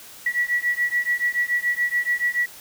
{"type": "beating tone pair", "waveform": "sine", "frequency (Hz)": [1937, 1944], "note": ["B6", "B6"], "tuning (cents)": [-34, -28], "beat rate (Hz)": 7, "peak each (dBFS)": [-23, -23], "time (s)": [0.26, 2.46], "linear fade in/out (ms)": 5, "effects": ["white hiss -43 dBFS RMS until 2.6 s"]}